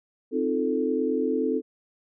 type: chord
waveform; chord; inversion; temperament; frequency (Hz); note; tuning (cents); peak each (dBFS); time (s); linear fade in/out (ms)
sine; F dominant seventh; second; equal; 261.6 / 311.1 / 349.2 / 440; C4 / Eb4 / F4 / A4; 0 / 0 / 0 / 0; -27 / -29 / -32 / -26; 0.31-1.62; 50
effects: none